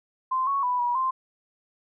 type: tone with pitch steps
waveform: sine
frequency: 1039 / 1109 / 990 / 967 / 1045 Hz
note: C6 / C#6 / B5 / B5 / C6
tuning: -12 / 0 / +4 / -37 / -2 cents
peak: -22 dBFS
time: 0.31-1.11 s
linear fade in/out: 10 ms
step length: 160 ms
effects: none